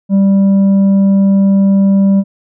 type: tone with tanh clipping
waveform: sine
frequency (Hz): 196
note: G3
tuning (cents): 0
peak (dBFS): -7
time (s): 0.09-2.24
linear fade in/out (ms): 50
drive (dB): 5
effects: none